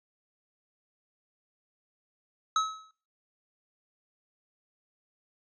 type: tone with exponential decay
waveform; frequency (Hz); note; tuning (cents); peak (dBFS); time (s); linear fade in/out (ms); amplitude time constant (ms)
square; 1288; E6; -41; -22; 2.56-2.91; 2; 76
effects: noise-tail reverb RT60 0.4 s tail -18 dB re dry + resampled to 16000 Hz